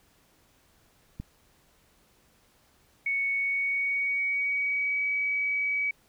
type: click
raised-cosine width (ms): 5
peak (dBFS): -23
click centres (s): 1.2
type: tone with pitch glide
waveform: sine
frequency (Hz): 2220 to 2275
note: C#7 to C#7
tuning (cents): +2 to +44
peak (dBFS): -25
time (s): 3.06-5.91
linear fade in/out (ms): 5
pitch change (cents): +42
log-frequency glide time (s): 3.31-5.04
effects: pink hiss -64 dBFS RMS until 6.08 s